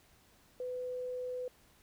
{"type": "tone", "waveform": "sine", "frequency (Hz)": 501, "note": "B4", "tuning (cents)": 25, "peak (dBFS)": -36, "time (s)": [0.6, 1.48], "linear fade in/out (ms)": 2, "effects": ["pink hiss -65 dBFS RMS until 1.82 s"]}